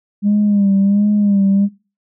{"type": "tone with vibrato", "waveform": "sine", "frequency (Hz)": 202.1, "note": "G#3", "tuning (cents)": -47, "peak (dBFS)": -9, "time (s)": [0.22, 1.69], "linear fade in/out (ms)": 50, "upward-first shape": "sine", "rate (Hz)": 1.4, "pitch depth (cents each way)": 56, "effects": ["noise-tail reverb RT60 0.3 s tail -18 dB re dry", "tanh soft clip ceiling -7 dBFS"]}